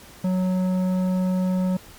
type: tone with tanh clipping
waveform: sine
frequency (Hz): 184.6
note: F#3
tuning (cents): -4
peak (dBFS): -21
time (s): 0.24-1.77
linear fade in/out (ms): 5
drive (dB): 11
effects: pink hiss -46 dBFS RMS until 1.98 s + MP3 96 kbps